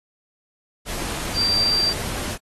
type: tone in noise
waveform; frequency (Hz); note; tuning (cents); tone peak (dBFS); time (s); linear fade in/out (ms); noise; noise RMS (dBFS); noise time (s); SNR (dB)
sine; 4699; D8; 0; -17; 1.34-1.94; 50; pink; -29; 0.85-2.38; +9
effects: AAC 32 kbps